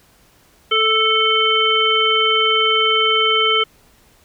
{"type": "harmonic tone", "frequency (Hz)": 440, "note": "A4", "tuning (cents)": 0, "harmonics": [1, 3, 5, 7], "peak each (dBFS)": [-20, -18, -21, -16], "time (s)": [0.71, 3.64], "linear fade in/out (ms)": 10, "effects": ["pink hiss -53 dBFS RMS until 4.24 s"]}